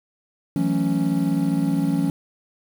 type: chord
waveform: triangle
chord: F# minor seventh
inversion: third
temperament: equal with one note detuned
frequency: 164.81 / 184.36 / 220 / 277.2 Hz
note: E3 / F#3 / A3 / C#4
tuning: 0 / -6 / 0 / 0 cents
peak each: -22 / -23 / -26 / -20 dBFS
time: 0.56-2.1 s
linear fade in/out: 2 ms
effects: 7-bit